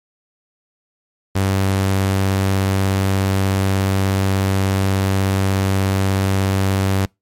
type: tone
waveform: sawtooth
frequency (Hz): 96.6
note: G2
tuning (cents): -25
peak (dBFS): -11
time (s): 1.35-7.06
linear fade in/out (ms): 10
effects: noise-tail reverb RT60 0.2 s tail -26 dB re dry + MP3 64 kbps